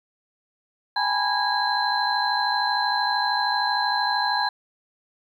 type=tone cluster; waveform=sine; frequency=804 / 857 / 982 / 1645 / 4083 Hz; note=G5 / A5 / B5 / G#6 / C8; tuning=+44 / -46 / -10 / -17 / -43 cents; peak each=-27 dBFS; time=0.96-4.49 s; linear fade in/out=5 ms; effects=9-bit